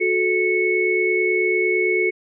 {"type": "tone cluster", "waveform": "sine", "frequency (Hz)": [365.6, 434.6, 2205], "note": ["F#4", "A4", "C#7"], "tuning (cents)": [-21, -21, -10], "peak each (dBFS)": [-20, -23, -20], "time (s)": [0, 2.11], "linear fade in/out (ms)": 20, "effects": []}